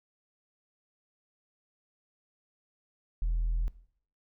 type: tone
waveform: sine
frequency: 41.2 Hz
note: E1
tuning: in tune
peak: -24 dBFS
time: 3.22-3.68 s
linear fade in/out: 0 ms
effects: noise-tail reverb RT60 0.6 s tail -19 dB re dry + tanh soft clip ceiling -24 dBFS